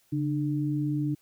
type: tone pair together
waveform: sine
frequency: 142.18 / 299.7 Hz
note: C#3 / D4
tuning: +44 / +35 cents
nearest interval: octave + minor second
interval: 1291 cents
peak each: -28 / -28 dBFS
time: 0.12-1.15 s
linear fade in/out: 10 ms
effects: white hiss -66 dBFS RMS until 1.21 s